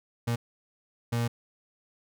35% pulse tone bursts at uneven times, 117.9 Hz, A#2, 20 cents sharp, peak -24 dBFS, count 2, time 0.27-0.36 / 1.12-1.28 s, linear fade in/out 10 ms, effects none

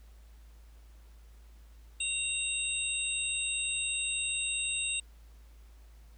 sine tone cluster, 2753 / 3725 / 8170 Hz, F7 / A#7 / C9, -25 / -2 / -42 cents, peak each -34 / -36 / -34 dBFS, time 2-5 s, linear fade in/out 5 ms, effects added 55 Hz sine -51 dBFS peak until 6.17 s + pink hiss -66 dBFS RMS until 6.17 s

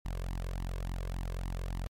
sawtooth tone with flanger, 44.41 Hz, F1, 30 cents sharp, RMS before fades -36 dBFS, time 0.05-1.87 s, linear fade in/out 0 ms, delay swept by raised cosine 0.99 to 1.91 ms, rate 3.5 Hz, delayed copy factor +0.8, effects MP3 64 kbps

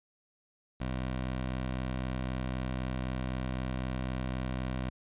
15% pulse tone, 63.9 Hz, C2, 40 cents flat, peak -26 dBFS, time 0.8-4.9 s, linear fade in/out 10 ms, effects resampled to 8000 Hz

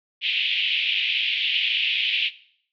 white band-pass noise, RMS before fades -23 dBFS, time 0.21-2.31 s, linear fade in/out 50 ms, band 2400 to 3300 Hz, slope 48 dB/octave, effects noise-tail reverb RT60 0.6 s tail -18 dB re dry + MP3 96 kbps

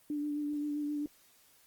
sine tone with vibrato, 294.4 Hz, D4, 4 cents sharp, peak -32 dBFS, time 0.1-1.06 s, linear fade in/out 2 ms, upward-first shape sine, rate 7.6 Hz, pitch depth 21 cents each way, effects white hiss -64 dBFS RMS until 1.66 s + Opus 24 kbps

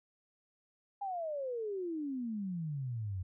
sine exponential sweep, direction down, 820 to 88.8 Hz, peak -35 dBFS, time 1.01-3.23 s, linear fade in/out 10 ms, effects none

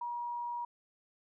sine tone, 956 Hz, A#5, 43 cents sharp, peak -35 dBFS, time 0.01-0.65 s, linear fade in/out 5 ms, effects none

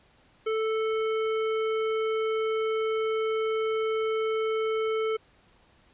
sine tone with hard clipping, 440 Hz, A4, in tune, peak -27 dBFS, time 0.46-5.17 s, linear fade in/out 10 ms, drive 18 dB, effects pink hiss -61 dBFS RMS until 5.93 s + resampled to 8000 Hz

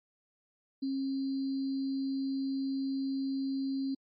sine tone with sample-and-hold, 270 Hz, C#4, 45 cents flat, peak -30 dBFS, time 0.82-3.95 s, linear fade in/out 10 ms, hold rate 4410 Hz, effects MP3 32 kbps

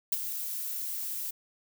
violet noise with ADSR envelope, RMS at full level -25 dBFS, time 0.12-1.31 s, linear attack 6 ms, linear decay 31 ms, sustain -10 dB, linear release 9 ms, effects none

